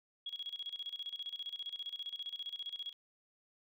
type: tone with tremolo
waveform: sine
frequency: 3322 Hz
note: G#7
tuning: in tune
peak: -38 dBFS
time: 0.26-2.93 s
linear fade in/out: 5 ms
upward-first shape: square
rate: 15 Hz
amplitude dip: 80%
effects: none